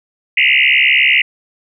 sine tone with frequency modulation, 2431 Hz, D#7, 41 cents flat, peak -8 dBFS, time 0.37-1.22 s, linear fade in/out 5 ms, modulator 68 Hz, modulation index 6.6, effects none

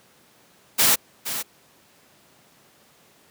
white noise with echo, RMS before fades -17 dBFS, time 0.78-0.96 s, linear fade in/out 20 ms, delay 470 ms, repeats 1, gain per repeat -11 dB, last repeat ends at 1.43 s, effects pink hiss -56 dBFS RMS until 3.3 s + high-pass 150 Hz 12 dB/octave

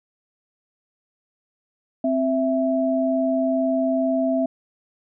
sine tone pair together, 262.2 / 660 Hz, C4 / E5, +4 / +2 cents, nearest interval octave + major third, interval 1598 cents, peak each -21 dBFS, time 2.04-4.46 s, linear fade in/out 5 ms, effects none

